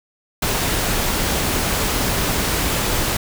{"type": "noise", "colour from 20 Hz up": "pink", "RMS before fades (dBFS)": -20, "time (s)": [0.42, 3.17], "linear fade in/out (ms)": 5, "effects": []}